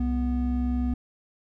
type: tone pair together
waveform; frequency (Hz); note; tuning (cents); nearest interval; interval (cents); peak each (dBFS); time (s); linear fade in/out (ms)
triangle; 65.05 / 245.6; C2 / B3; -9 / -9; octave + major seventh; 2300; -24; 0-0.94; 5
effects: none